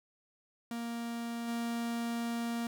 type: tone with level steps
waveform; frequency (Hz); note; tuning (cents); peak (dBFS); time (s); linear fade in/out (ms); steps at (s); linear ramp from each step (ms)
45% pulse; 233.8; A#3; +5; -36 / -33; 0.71-2.67; 2; 1.47; 20
effects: none